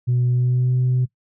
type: tone with pitch glide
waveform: sine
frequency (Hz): 123.47 to 126.65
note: B2 to B2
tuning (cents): 0 to +44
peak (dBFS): -14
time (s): 0.07-1.06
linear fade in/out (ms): 20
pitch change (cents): +44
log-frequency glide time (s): 0.29-0.75
effects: noise-tail reverb RT60 0.1 s tail -19 dB re dry + tanh soft clip ceiling -13 dBFS